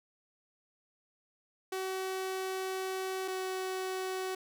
sawtooth tone pair in turn, 378 / 375 Hz, F#4 / F#4, +37 / +23 cents, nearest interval unison, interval 14 cents, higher first, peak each -30 / -30 dBFS, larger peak neither, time 1.72-3.28 / 3.28-4.35 s, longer first, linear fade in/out 5 ms, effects none

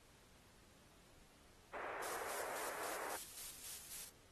pink band-pass noise, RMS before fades -48 dBFS, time 1.73-3.17 s, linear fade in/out 10 ms, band 430 to 2000 Hz, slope 24 dB/octave
blue noise with tremolo, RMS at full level -47 dBFS, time 2.02-4.1 s, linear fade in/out 10 ms, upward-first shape square, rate 3.7 Hz, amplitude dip 50%
effects pink hiss -67 dBFS RMS until 4.31 s + AAC 32 kbps

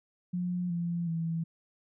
sine tone with pitch steps, 178.4 / 171.43 / 164.73 Hz, F3 / F3 / E3, +37 / -32 / -1 cents, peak -29 dBFS, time 0.33-1.44 s, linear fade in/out 10 ms, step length 370 ms, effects none

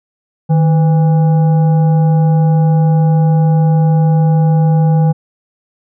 sine tone with frequency modulation, 155.56 Hz, D#3, in tune, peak -7 dBFS, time 0.49-5.13 s, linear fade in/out 20 ms, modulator 658 Hz, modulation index 0.36, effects none

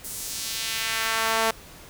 sawtooth tone with high-pass filter sweep, 224 Hz, A3, 31 cents sharp, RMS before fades -27 dBFS, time 0.04-1.51 s, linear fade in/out 5 ms, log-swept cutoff 9900 to 650 Hz, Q 1, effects pink hiss -46 dBFS RMS until 1.89 s

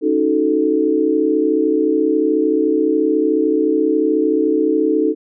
sine chord, D# half-diminished seventh, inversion third, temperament equal, 277.2 / 311.1 / 370 / 440 Hz, C#4 / D#4 / F#4 / A4, 0 / 0 / 0 / 0 cents, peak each -22 / -16 / -22 / -17 dBFS, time 0.01-5.15 s, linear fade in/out 50 ms, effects none

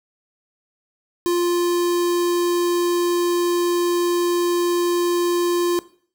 square tone with notch filter, 349.2 Hz, F4, in tune, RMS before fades -19 dBFS, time 1.26-5.79 s, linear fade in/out 0 ms, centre 2100 Hz, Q 1.5, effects noise-tail reverb RT60 0.5 s tail -18 dB re dry

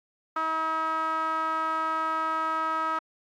sawtooth tone with band-pass filter, 319.8 Hz, D#4, 48 cents sharp, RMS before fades -28 dBFS, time 0.36-2.99 s, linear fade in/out 5 ms, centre 1200 Hz, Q 7, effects AAC 64 kbps

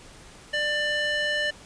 square tone with band-pass filter, 594 Hz, D5, 20 cents sharp, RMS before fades -26 dBFS, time 0.53-1.51 s, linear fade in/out 10 ms, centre 2300 Hz, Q 2.1, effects pink hiss -48 dBFS RMS until 1.65 s + resampled to 22050 Hz

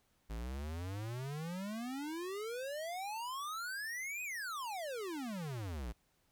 square exponential two-way sweep, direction up then down, 52.4 to 2540 to 52.4 Hz, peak -40 dBFS, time 0.29-5.93 s, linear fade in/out 20 ms, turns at 4.23 s, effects pink hiss -75 dBFS RMS until 6.31 s

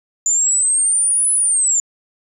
sine linear two-way sweep, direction up then down, 7040 to 10120 to 7040 Hz, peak -10 dBFS, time 0.26-1.8 s, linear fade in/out 2 ms, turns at 1.33 s, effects tanh soft clip ceiling -12 dBFS

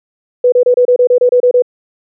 sine tone bursts, 493.9 Hz, B4, in tune, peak -5 dBFS, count 11, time 0.44-1.622 s, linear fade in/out 5 ms, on 82 ms, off 28 ms, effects none

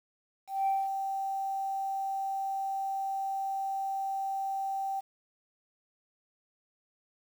sine tone with ADSR envelope, 779 Hz, G5, 11 cents flat, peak -23 dBFS, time 0.47-5.01 s, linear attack 200 ms, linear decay 210 ms, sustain -7 dB, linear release 19 ms, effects tanh soft clip ceiling -22 dBFS + 9-bit

